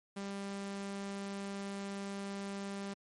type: tone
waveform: sawtooth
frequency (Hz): 198.3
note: G3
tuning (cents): +20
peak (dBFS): -35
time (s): 0.16-2.94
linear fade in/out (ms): 10
effects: MP3 48 kbps